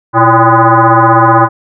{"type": "tone with frequency modulation", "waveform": "sine", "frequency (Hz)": 105.6, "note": "G#2", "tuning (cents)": 29, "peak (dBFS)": -3, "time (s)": [0.13, 1.49], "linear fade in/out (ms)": 50, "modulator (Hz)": 227, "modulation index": 5.5, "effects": []}